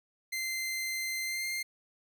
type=tone with pitch glide; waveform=sawtooth; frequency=2078 to 2106 Hz; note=C7 to C7; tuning=-12 to +11 cents; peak=-29 dBFS; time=0.32-1.63 s; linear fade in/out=10 ms; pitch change=+23 cents; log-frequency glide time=1.25-1.45 s; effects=none